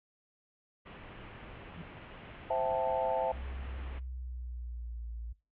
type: low-pass noise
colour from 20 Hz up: pink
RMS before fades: -49 dBFS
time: 0.85-4 s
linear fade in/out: 20 ms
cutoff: 3100 Hz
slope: 48 dB/octave
type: tone with exponential growth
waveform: sine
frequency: 169.6 Hz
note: E3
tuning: 50 cents sharp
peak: -39 dBFS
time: 1.68-1.82 s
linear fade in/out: 5 ms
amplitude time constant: 30 ms
type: chord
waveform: sine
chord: A minor seventh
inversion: first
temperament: equal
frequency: 523.3 / 659.3 / 784 / 880 Hz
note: C5 / E5 / G5 / A5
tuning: 0 / 0 / 0 / 0 cents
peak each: -34 / -32 / -36 / -34 dBFS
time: 2.5-3.32 s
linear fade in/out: 5 ms
type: tone with pitch glide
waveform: sine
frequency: 65.41 to 57.27 Hz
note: C2 to A#1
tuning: 0 to -30 cents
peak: -38 dBFS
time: 3.32-5.33 s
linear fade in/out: 10 ms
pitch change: -230 cents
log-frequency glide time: 3.74-5.09 s
effects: noise-tail reverb RT60 0.3 s tail -21 dB re dry